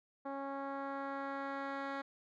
10% pulse tone with low-pass filter sweep, 275.5 Hz, C#4, 11 cents flat, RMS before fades -41 dBFS, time 0.25-2.02 s, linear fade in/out 10 ms, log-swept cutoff 940 to 2500 Hz, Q 1, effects none

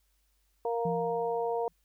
harmonic tone, 233.4 Hz, A#3, 2 cents sharp, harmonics 2 / 3 / 4, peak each -30 / -34 / -36 dBFS, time 0.65-1.68 s, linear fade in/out 2 ms
sine tone with exponential decay, 171.1 Hz, F3, 35 cents flat, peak -30 dBFS, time 0.85-1.73 s, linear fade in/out 5 ms, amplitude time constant 190 ms
effects added 50 Hz sine -70 dBFS peak until 1.84 s + white hiss -75 dBFS RMS until 1.84 s

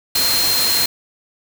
sine tone in noise, 4186 Hz, C8, in tune, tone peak -17 dBFS, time 0.15-0.86 s, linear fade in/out 5 ms, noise white, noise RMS -19 dBFS, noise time 0.15-0.86 s, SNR -1 dB, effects none

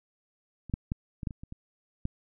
clicks, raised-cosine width 5 ms, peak -30 / -15 / -17 / -24 / -18 / -28 / -30 / -28 / -18 dBFS, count 9, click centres 0.697 / 0.739 / 0.919 / 1.232 / 1.272 / 1.308 / 1.435 / 1.524 / 2.054 s, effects none

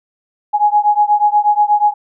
sine beating tone pair, 830.6 / 838.9 Hz, G#5 / G#5, 0 / +17 cents, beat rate 8.3 Hz, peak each -12 / -13 dBFS, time 0.53-1.94 s, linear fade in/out 20 ms, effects none

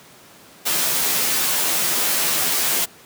white noise with comb filter, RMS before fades -20 dBFS, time 0.65-2.86 s, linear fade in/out 20 ms, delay 12 ms, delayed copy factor +0.9, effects pink hiss -46 dBFS RMS until 3.05 s + high-pass 150 Hz 12 dB/octave

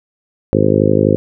harmonic tone, 51.91 Hz, G#1, in tune, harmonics 2 / 3 / 4 / 5 / 6 / 7 / 8 / 9 / 10, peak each -18 / -18 / -18 / -18 / -18 / -18 / -18 / -18 / -18 dBFS, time 0.53-1.16 s, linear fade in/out 0 ms, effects none

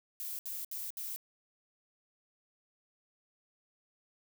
violet noise bursts, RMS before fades -40 dBFS, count 4, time 0.2-1.161 s, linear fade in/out 0 ms, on 190 ms, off 67 ms, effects none

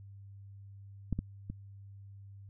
clicks, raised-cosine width 5 ms, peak -19 / -20 / -26 dBFS, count 3, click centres 1.127 / 1.19 / 1.5 s, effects added 99 Hz sine -48 dBFS peak until 2.49 s

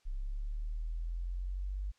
sine linear sweep, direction up, 32.7 to 49.73 Hz, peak -34 dBFS, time 0.05-1.92 s, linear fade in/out 20 ms, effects white hiss -72 dBFS RMS until 1.98 s + low-pass 6000 Hz 12 dB/octave

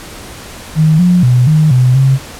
sine tone with pitch steps, 156.8 / 178.4 / 124.3 / 154.9 / 126.5 / 134.2 Hz, D#3 / F3 / B2 / D#3 / B2 / C3, +14 / +37 / +12 / -7 / +42 / +44 cents, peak -5 dBFS, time 0.75-2.19 s, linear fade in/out 50 ms, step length 240 ms, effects pink hiss -30 dBFS RMS until 2.39 s + low-pass 12000 Hz 12 dB/octave

